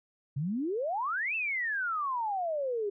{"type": "exponential two-way sweep", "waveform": "sine", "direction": "up then down", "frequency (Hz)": [130, 2700, 393.6], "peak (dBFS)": -29, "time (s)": [0.36, 2.9], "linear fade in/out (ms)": 10, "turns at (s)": 1.35, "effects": []}